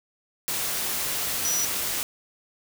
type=tone in noise; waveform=sine; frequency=5870 Hz; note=F#8; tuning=15 cents flat; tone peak=-24 dBFS; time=1.45-1.65 s; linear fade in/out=0 ms; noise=white; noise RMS=-28 dBFS; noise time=0.48-2.03 s; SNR=+1 dB; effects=none